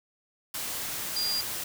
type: tone in noise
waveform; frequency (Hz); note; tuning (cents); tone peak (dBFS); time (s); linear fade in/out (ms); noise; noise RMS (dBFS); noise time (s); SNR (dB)
sine; 4800; D8; +37; -27; 1.16-1.41; 5; white; -34; 0.54-1.64; +4
effects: none